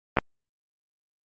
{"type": "clicks", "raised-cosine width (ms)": 0.5, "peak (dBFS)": -5, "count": 2, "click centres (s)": [0.171, 0.186], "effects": ["Opus 24 kbps"]}